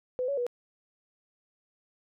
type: tone with pitch steps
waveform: sine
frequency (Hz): 504 / 561 / 486.7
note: B4 / C#5 / B4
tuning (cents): +35 / +21 / -25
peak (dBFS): -27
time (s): 0.19-0.466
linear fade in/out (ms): 0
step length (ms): 92
effects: none